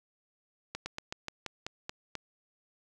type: slowing click train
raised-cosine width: 0.2 ms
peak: -19 dBFS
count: 9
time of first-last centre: 0.75-2.153 s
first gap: 110 ms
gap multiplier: 1.13
effects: none